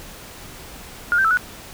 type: tone with pitch steps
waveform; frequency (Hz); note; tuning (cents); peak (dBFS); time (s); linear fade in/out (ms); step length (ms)
sine; 1422 / 1560 / 1318 / 1472; F6 / G6 / E6 / F#6; +31 / -9 / -1 / -9; -14; 1.12-1.372; 0; 63
effects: pink hiss -39 dBFS RMS until 1.73 s